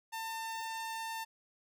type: tone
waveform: sawtooth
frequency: 899 Hz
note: A5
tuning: 37 cents sharp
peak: -34 dBFS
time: 0.12-1.25 s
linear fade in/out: 20 ms
effects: none